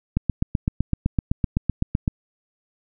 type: click train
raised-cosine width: 5 ms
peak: -7 dBFS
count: 16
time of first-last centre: 0.17-2.078 s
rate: 7.86 Hz
effects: none